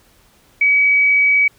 sine tone, 2274 Hz, C#7, 44 cents sharp, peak -10 dBFS, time 0.61-1.48 s, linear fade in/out 5 ms, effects pink hiss -53 dBFS RMS until 1.58 s

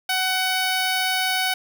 10% pulse tone, 749 Hz, F#5, 21 cents sharp, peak -12 dBFS, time 0.09-1.54 s, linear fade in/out 5 ms, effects none

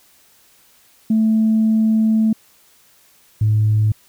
sine tone pair in turn, 220 / 107.36 Hz, A3 / A2, 0 / -42 cents, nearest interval octave, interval 1242 cents, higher first, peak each -11 dBFS, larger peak neither, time 1.1-2.33 / 3.41-3.92 s, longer first, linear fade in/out 5 ms, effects tanh soft clip ceiling -8 dBFS + white hiss -53 dBFS RMS until 4.08 s

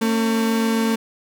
35% pulse tone pair together, 225.2 / 272.6 Hz, A3 / C#4, +40 / -29 cents, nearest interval minor third, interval 331 cents, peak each -16 / -26 dBFS, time 0.01-0.96 s, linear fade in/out 10 ms, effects none

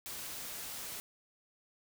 white noise, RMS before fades -43 dBFS, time 0.06-1 s, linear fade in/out 0 ms, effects none

